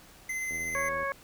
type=tone with tremolo; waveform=square; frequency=2056 Hz; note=C7; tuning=31 cents flat; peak=-31 dBFS; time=0.29-0.89 s; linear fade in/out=5 ms; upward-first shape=triangle; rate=16 Hz; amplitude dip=25%
type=click train; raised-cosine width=2 ms; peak=-33 dBFS; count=44; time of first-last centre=0.51-1.03 s; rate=82.7 Hz
type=harmonic tone; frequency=552 Hz; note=C#5; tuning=7 cents flat; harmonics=1 / 2 / 3 / 4; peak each=-34 / -33 / -34 / -39 dBFS; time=0.75-1.12 s; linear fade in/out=0 ms
effects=pink hiss -54 dBFS RMS until 1.23 s